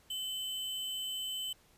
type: tone with sample-and-hold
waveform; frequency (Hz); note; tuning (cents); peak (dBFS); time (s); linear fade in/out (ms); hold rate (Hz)
sine; 3045; F#7; +49; -35; 0.1-1.53; 5; 11025
effects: pink hiss -65 dBFS RMS until 1.77 s + resampled to 32000 Hz